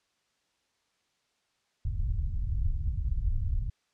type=low-pass noise; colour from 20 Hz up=pink; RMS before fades=-29 dBFS; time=1.85-3.7 s; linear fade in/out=5 ms; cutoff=100 Hz; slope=24 dB/octave; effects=white hiss -74 dBFS RMS until 3.93 s + low-pass 6000 Hz 12 dB/octave